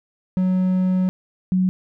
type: tone pair in turn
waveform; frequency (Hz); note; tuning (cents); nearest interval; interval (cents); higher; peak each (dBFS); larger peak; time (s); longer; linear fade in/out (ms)
triangle / sine; 185 / 185; F#3 / F#3; 0 / 0; unison; 0; neither; -14 / -15; first; 0.37-1.09 / 1.52-1.69; first; 0
effects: none